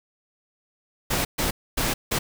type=noise bursts at uneven times; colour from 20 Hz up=pink; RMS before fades=-24 dBFS; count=4; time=1.1-1.25 / 1.38-1.51 / 1.77-1.94 / 2.11-2.19 s; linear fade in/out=10 ms; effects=none